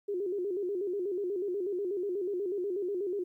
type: tone with vibrato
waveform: sine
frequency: 381.5 Hz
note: G4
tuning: 47 cents flat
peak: -30 dBFS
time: 0.08-3.24 s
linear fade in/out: 10 ms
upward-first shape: square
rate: 8.2 Hz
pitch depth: 110 cents each way
effects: 12-bit